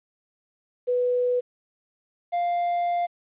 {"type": "tone pair in turn", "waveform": ["sine", "triangle"], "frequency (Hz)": [493.9, 698.5], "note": ["B4", "F5"], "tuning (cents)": [0, 0], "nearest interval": "tritone", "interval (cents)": 600, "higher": "second", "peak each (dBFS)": -20, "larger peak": "neither", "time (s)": [[0.87, 1.41], [2.32, 3.07]], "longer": "second", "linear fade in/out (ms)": 20, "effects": ["resampled to 8000 Hz", "10-bit"]}